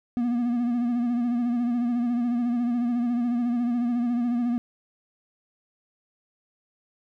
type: tone with vibrato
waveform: triangle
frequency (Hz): 240.2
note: B3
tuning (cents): -48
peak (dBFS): -20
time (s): 0.17-4.58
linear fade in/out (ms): 0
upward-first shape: sine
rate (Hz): 14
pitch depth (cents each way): 46
effects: none